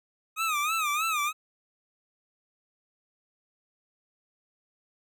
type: tone with vibrato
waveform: 25% pulse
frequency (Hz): 1244.5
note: D#6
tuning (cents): 0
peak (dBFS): -22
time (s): 0.36-1.33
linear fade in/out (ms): 50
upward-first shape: sine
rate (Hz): 3.2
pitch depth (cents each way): 120
effects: none